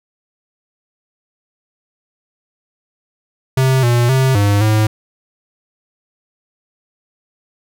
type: tone with pitch steps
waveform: square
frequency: 131.7 / 120 / 132 / 101.8 / 108.1 Hz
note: C3 / B2 / C3 / G#2 / A2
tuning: +12 / -49 / +16 / -34 / -30 cents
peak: -11 dBFS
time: 3.57-4.87 s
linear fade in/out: 5 ms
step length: 260 ms
effects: none